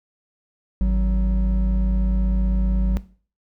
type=tone pair together; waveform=triangle; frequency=52.49 / 187.2 Hz; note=G#1 / F#3; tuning=+19 / +20 cents; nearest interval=octave + minor seventh; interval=2201 cents; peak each=-14 / -21 dBFS; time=0.81-2.97 s; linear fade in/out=0 ms; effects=noise-tail reverb RT60 0.4 s tail -17 dB re dry + tanh soft clip ceiling -9 dBFS

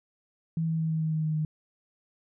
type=tone with pitch steps; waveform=sine; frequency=162.9 / 161.68 / 160.47 / 159.27 / 158.08 / 156.9 / 155.72 / 154.56 Hz; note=E3 / E3 / E3 / D#3 / D#3 / D#3 / D#3 / D#3; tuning=-20 / -33 / -46 / +41 / +28 / +15 / +2 / -11 cents; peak=-25 dBFS; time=0.57-1.45 s; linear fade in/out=2 ms; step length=110 ms; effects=none

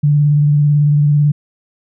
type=tone with vibrato; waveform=sine; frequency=146.9 Hz; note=D3; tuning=1 cent sharp; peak=-8 dBFS; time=0.03-1.32 s; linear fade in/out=10 ms; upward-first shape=square; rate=18 Hz; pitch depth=20 cents each way; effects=none

